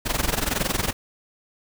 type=noise with amplitude modulation; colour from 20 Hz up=pink; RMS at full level=-21 dBFS; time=0.05-0.93 s; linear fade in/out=20 ms; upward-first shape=sine; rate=21.7 Hz; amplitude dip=85%; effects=none